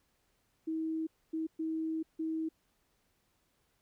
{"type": "tone bursts at uneven times", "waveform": "sine", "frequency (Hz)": 320, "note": "D#4", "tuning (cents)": 49, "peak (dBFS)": -32, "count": 4, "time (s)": [[0.67, 1.07], [1.33, 1.47], [1.59, 2.03], [2.19, 2.49]], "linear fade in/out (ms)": 10, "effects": ["pink hiss -75 dBFS RMS until 3.81 s"]}